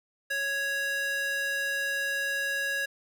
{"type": "tone with high-pass filter", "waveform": "square", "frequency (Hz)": 554.4, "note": "C#5", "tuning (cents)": 0, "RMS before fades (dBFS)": -30, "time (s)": [0.3, 2.86], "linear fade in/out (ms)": 10, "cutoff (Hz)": 1300, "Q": 9.1, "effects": []}